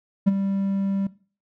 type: tone with ADSR envelope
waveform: triangle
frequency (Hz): 196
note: G3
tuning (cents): 0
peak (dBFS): -9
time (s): 0.26-1.07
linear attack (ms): 19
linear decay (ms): 22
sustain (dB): -11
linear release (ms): 4
effects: noise-tail reverb RT60 0.4 s tail -19 dB re dry